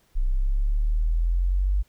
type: exponential sweep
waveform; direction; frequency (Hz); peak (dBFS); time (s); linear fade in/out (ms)
sine; up; 30.87 to 49.77; -19; 0.15-1.83; 20
effects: pink hiss -64 dBFS RMS until 1.88 s